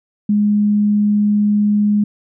sine tone, 207.7 Hz, G#3, in tune, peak -11 dBFS, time 0.29-2.04 s, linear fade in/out 5 ms, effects none

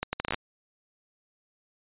accelerating click train, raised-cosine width 0.3 ms, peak -12 dBFS, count 9, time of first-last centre 0.03-0.344 s, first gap 100 ms, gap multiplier 0.7, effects resampled to 8000 Hz

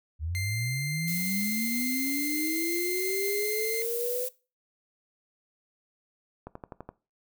sine linear sweep, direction up, 73.6 to 506 Hz, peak -29 dBFS, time 0.19-4.29 s, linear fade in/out 50 ms
sawtooth tone, 2093 Hz, C7, in tune, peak -29 dBFS, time 0.35-3.82 s, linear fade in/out 0 ms
violet noise, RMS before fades -34 dBFS, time 1.07-4.29 s, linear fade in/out 10 ms
click train, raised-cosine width 1 ms, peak -25 dBFS, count 6, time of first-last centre 6.47-6.89 s, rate 11.9 Hz
effects noise-tail reverb RT60 0.3 s tail -19 dB re dry

